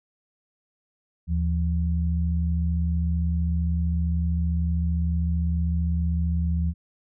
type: tone pair together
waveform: sine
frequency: 77.78 / 171.02 Hz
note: D#2 / F3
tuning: 0 / -36 cents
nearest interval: octave + major second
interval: 1364 cents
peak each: -22 / -27 dBFS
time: 1.27-6.74 s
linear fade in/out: 50 ms
effects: none